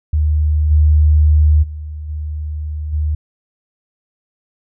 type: tone with level steps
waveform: sine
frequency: 76 Hz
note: D#2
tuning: 40 cents flat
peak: -11 / -7 / -24 / -20 / -14 dBFS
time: 0.13-3.15 s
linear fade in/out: 5 ms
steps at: 0.7 / 1.62 / 2.08 / 2.92 s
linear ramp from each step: 20 ms
effects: none